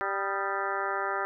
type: harmonic tone with a mistuned harmonic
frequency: 196 Hz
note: G3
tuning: in tune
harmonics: 2 / 3 / 4 / 5 / 6 / 7 / 8 / 9 / 10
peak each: -36 / -38 / -35 / -37 / -35 / -35 / -38 / -38 / -43 dBFS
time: 0.01-1.25 s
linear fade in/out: 0 ms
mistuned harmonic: 6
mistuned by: +84 cents
effects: none